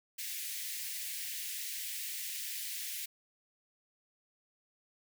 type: high-pass noise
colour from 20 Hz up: white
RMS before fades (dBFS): -40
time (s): 0.18-3.06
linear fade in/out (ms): 10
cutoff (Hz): 1800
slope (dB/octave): 48
effects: none